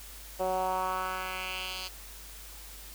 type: tone with band-pass filter sweep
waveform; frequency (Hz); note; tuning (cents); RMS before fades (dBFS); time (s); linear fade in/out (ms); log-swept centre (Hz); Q
10% pulse; 186; F#3; +9; -33; 0.39-1.89; 20; 570 to 4300; 2.2
effects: added 50 Hz sine -48 dBFS peak until 2.94 s + white hiss -48 dBFS RMS until 2.94 s